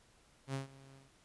sawtooth tone with ADSR envelope, 135.4 Hz, C#3, 40 cents flat, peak -31 dBFS, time 0.47-1.11 s, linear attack 71 ms, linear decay 130 ms, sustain -21 dB, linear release 150 ms, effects pink hiss -67 dBFS RMS until 1.24 s + resampled to 24000 Hz

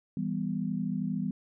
sine chord, E minor, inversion none, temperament just, 164.81 / 197.78 / 247.2 Hz, E3 / G3 / B3, 0 / +16 / +2 cents, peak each -34 / -32 / -34 dBFS, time 0.17-1.31 s, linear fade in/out 2 ms, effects none

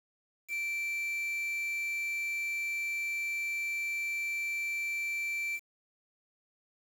triangle tone with quantisation, 2340 Hz, D7, 7 cents flat, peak -30 dBFS, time 0.48-5.6 s, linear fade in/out 50 ms, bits 8, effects none

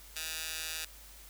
15% pulse tone with high-pass filter, 159.3 Hz, D#3, 41 cents sharp, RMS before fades -39 dBFS, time 0.16-0.85 s, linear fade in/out 2 ms, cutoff 2900 Hz, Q 0.71, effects added 50 Hz sine -54 dBFS peak until 1.29 s + white hiss -54 dBFS RMS until 1.29 s

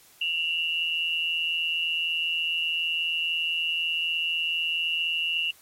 sine tone pair together, 2728 / 2892 Hz, F7 / F#7, -41 / -40 cents, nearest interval minor second, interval 101 cents, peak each -27 dBFS, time 0.21-5.51 s, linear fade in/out 5 ms, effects white hiss -55 dBFS RMS until 5.61 s + MP3 64 kbps

